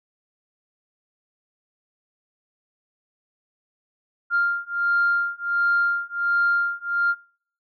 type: beating tone pair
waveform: sine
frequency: 1396.9 / 1398.3 Hz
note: F6 / F6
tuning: 0 / +2 cents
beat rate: 1.4 Hz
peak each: -22 dBFS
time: 4.3-7.15 s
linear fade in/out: 50 ms
effects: noise-tail reverb RT60 0.6 s tail -24 dB re dry + tanh soft clip ceiling -12 dBFS